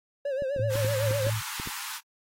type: tone with vibrato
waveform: triangle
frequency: 547 Hz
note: C#5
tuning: 23 cents flat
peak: -25 dBFS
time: 0.25-1.3 s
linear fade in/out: 5 ms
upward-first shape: sine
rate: 7.9 Hz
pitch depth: 95 cents each way
type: clicks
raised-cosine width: 3 ms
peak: -26 dBFS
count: 9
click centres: 0.422 / 0.563 / 0.595 / 0.756 / 0.847 / 1.11 / 1.268 / 1.599 / 1.674 s
type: tone with tremolo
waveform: sine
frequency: 109.5 Hz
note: A2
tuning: 8 cents flat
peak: -25 dBFS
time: 0.58-1.41 s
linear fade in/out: 20 ms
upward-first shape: sine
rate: 4.5 Hz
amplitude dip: 45%
type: high-pass noise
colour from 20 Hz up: pink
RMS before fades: -37 dBFS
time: 0.69-2.01 s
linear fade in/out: 50 ms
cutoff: 850 Hz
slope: 96 dB/octave
effects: AAC 48 kbps